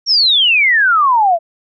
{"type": "exponential sweep", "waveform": "sine", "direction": "down", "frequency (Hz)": [5670, 646], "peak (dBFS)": -8, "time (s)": [0.06, 1.39], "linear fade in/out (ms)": 50, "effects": []}